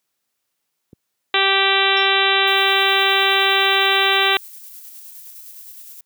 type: click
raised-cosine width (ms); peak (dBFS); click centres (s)
3; -28; 0.931
type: harmonic tone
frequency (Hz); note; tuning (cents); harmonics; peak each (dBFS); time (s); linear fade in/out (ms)
390; G4; -9; 1 / 2 / 3 / 4 / 5 / 6 / 7 / 8 / 9 / 10; -23 / -23 / -23 / -23 / -23 / -23 / -23 / -23 / -23 / -23; 1.34-4.37; 2
type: tone with exponential decay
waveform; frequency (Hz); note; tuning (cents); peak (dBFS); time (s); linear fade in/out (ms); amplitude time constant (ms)
triangle; 5420; E8; +47; -30; 1.97-2.16; 1; 40
type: noise with tremolo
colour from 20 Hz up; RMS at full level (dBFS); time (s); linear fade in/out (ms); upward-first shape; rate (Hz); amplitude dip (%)
violet; -38; 2.47-6.01; 5; square; 9.7; 25
effects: white hiss -75 dBFS RMS until 6.05 s + high-pass 100 Hz 12 dB/octave